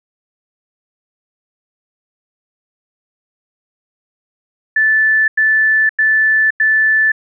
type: tone bursts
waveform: sine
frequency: 1752 Hz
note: A6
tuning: 8 cents flat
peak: -9 dBFS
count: 4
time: 4.76-7.119 s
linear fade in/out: 5 ms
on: 520 ms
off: 93 ms
effects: none